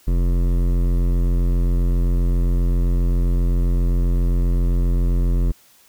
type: tone with hard clipping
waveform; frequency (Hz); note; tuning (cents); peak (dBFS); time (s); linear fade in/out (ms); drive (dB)
sine; 43.78; F1; +5; -17; 0.07-5.52; 10; 15
effects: white hiss -53 dBFS RMS until 5.88 s